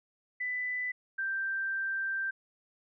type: tone pair in turn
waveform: sine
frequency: 1994 / 1570 Hz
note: B6 / G6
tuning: +16 / +2 cents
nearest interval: major third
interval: 414 cents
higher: first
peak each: -31 / -30 dBFS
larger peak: second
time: 0.4-0.92 / 1.18-2.31 s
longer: second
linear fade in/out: 10 ms
effects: none